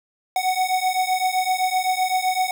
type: beating tone pair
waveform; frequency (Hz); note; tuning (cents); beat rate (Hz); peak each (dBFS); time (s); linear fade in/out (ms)
square; 740 / 747.8; F#5 / F#5; 0 / +18; 7.8; -23; 0.36-2.51; 2
effects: 8-bit